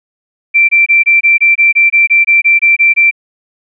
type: tone bursts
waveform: sine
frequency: 2349 Hz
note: D7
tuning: in tune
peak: -4 dBFS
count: 15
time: 0.54-3.112 s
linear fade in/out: 20 ms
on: 150 ms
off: 23 ms
effects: none